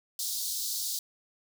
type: high-pass noise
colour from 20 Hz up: pink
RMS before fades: -33 dBFS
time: 0.19-0.99 s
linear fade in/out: 2 ms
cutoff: 3900 Hz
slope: 48 dB/octave
effects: none